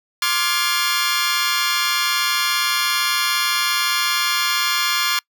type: chord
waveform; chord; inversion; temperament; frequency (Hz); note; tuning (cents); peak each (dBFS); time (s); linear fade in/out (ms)
15% pulse; D half-diminished seventh; third; just; 1057.2 / 1174.7 / 1409.6 / 1691.5; C6 / D6 / F6 / Ab6; +18 / 0 / +16 / +31; -17; 0.22-5.19; 2
effects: noise-tail reverb RT60 0.1 s tail -26 dB re dry